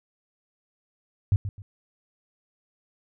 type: tone with echo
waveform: sine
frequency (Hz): 100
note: G2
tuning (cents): +35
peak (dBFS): -16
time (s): 1.32-1.36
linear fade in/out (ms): 0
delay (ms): 130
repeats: 2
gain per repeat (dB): -11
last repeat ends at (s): 1.62
effects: none